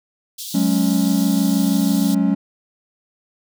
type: high-pass noise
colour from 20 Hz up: pink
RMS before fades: -31 dBFS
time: 0.38-2.15 s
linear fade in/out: 10 ms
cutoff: 3300 Hz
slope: 48 dB/octave
type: chord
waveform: triangle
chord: F# suspended second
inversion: none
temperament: equal with one note detuned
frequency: 185 / 211.3 / 277.2 Hz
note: F#3 / G#3 / C#4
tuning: 0 / +30 / 0 cents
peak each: -17 dBFS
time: 0.54-2.35 s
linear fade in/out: 10 ms
effects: none